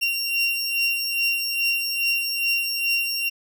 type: beating tone pair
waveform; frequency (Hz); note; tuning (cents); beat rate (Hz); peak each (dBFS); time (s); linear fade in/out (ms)
30% pulse; 2758 / 2760.4; F7 / F7; -22 / -21; 2.4; -24 / -20; 0.01-3.3; 20
effects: none